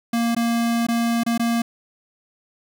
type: tone with dropouts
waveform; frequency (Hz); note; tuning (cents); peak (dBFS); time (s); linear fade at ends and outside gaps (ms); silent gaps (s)
square; 233.1; A#3; 0; -19; 0.13-1.62; 5; 0.349-0.364 / 0.868-0.885 / 1.235-1.263 / 1.378-1.395
effects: 10-bit